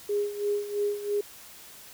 sine tone with tremolo, 410.8 Hz, G#4, 19 cents flat, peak -23 dBFS, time 0.09-1.21 s, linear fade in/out 5 ms, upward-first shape sine, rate 3 Hz, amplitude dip 75%, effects white hiss -48 dBFS RMS until 1.93 s

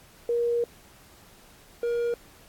sine / triangle tone pair in turn, 473.4 / 473.4 Hz, A#4 / A#4, +27 / +27 cents, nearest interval unison, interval 0 cents, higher neither, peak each -22 dBFS, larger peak neither, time 0.29-0.64 / 1.83-2.14 s, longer first, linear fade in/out 2 ms, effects pink hiss -54 dBFS RMS until 2.48 s + AAC 64 kbps

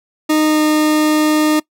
40% pulse tone with pitch glide, 308.4 to 306.1 Hz, D#4 to D#4, -15 to -28 cents, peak -10 dBFS, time 0.29-1.6 s, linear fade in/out 10 ms, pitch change -13 cents, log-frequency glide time 0.46-0.61 s, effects noise-tail reverb RT60 0.1 s tail -22 dB re dry

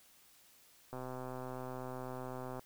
click train, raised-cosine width 1 ms, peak -30 dBFS, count 214, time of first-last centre 0.93-2.594 s, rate 128 Hz, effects white hiss -64 dBFS RMS until 2.65 s

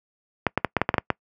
clicks, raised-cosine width 0.5 ms, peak -4 dBFS, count 9, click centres 0.467 / 0.576 / 0.647 / 0.767 / 0.816 / 0.891 / 0.942 / 0.982 / 1.103 s, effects noise-tail reverb RT60 0.1 s tail -26 dB re dry + high-pass 80 Hz 12 dB/octave

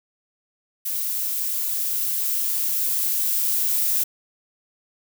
violet noise with level ramp, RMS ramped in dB -26 to -21 dBFS, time 0.85-4.04 s, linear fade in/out 10 ms, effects none

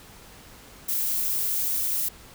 violet noise, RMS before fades -26 dBFS, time 0.88-2.09 s, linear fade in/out 10 ms, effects pink hiss -48 dBFS RMS until 2.34 s

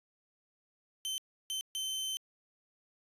sawtooth tone bursts at uneven times, 3083 Hz, G7, 29 cents flat, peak -31 dBFS, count 3, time 1.05-1.18 / 1.5-1.61 / 1.75-2.17 s, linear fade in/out 0 ms, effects resampled to 32000 Hz

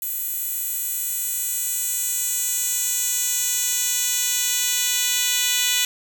10% pulse tone with high-pass filter sweep, 493.9 Hz, B4, in tune, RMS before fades -23 dBFS, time 0.02-5.85 s, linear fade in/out 2 ms, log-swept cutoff 12000 to 3900 Hz, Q 1.3, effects none

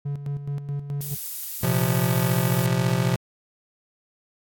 triangle tone with tremolo, 142.4 Hz, C#3, 47 cents sharp, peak -23 dBFS, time 0.05-1.15 s, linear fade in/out 10 ms, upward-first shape square, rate 4.7 Hz, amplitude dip 60%
violet noise, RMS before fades -31 dBFS, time 1.01-2.66 s, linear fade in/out 2 ms
square chord, Bb suspended second, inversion none, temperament just, 116.54 / 131.11 / 174.81 Hz, Bb2 / C3 / F3, 0 / +4 / +2 cents, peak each -27 / -24 / -25 dBFS, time 1.63-3.16 s, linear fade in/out 5 ms
effects AAC 64 kbps

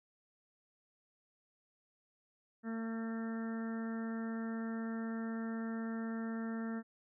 harmonic tone, 226 Hz, A3, 47 cents sharp, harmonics 1 / 2 / 3 / 4 / 5 / 6 / 7 / 8, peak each -37 / -48 / -52 / -57 / -59 / -52 / -55 / -53 dBFS, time 2.63-6.83 s, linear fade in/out 50 ms, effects none

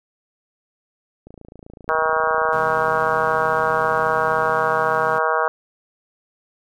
click train, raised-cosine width 2 ms, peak -27 dBFS, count 91, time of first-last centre 1.27-4.496 s, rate 27.9 Hz
harmonic tone, 158.9 Hz, D#3, 37 cents sharp, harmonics 3 / 4 / 5 / 6 / 7 / 8 / 9 / 10, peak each -24 / -24 / -26 / -25 / -23 / -26 / -25 / -29 dBFS, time 1.89-5.48 s, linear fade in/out 0 ms
sawtooth chord, C augmented, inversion none, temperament equal with one note detuned, 130.81 / 163.77 / 207.7 Hz, C3 / E3 / G#3, 0 / -11 / 0 cents, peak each -32 / -34 / -36 dBFS, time 2.52-5.19 s, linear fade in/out 10 ms
effects none

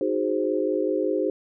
sine chord, Ab dominant seventh, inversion second, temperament equal, 311.1 / 370 / 415.3 / 523.3 Hz, Eb4 / Gb4 / Ab4 / C5, 0 / 0 / 0 / 0 cents, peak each -27 dBFS, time 0.01-1.3 s, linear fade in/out 2 ms, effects none

